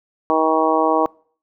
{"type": "harmonic tone", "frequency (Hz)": 158.9, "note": "D#3", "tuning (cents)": 37, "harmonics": [2, 3, 4, 5, 6, 7], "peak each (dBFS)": [-21, -21, -21, -21, -21, -21], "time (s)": [0.3, 1.06], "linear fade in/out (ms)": 0, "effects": ["noise-tail reverb RT60 0.5 s tail -25 dB re dry"]}